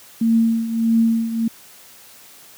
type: tone with tremolo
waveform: sine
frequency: 227.5 Hz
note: A#3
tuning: 42 cents flat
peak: -11 dBFS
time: 0.21-1.48 s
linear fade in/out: 5 ms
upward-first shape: triangle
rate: 1.6 Hz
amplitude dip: 75%
effects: white hiss -45 dBFS RMS until 2.57 s + high-pass 80 Hz 12 dB/octave